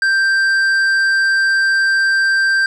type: tone with tanh clipping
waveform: triangle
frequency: 1573 Hz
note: G6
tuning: 6 cents sharp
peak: -13 dBFS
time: 0.02-2.66 s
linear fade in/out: 2 ms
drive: 12 dB
effects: none